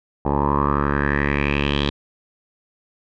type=tone with low-pass filter sweep; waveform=10% pulse; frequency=71.4 Hz; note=D2; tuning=48 cents flat; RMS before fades=-20 dBFS; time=0.25-1.9 s; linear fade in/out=5 ms; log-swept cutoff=790 to 3600 Hz; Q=5.4; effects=none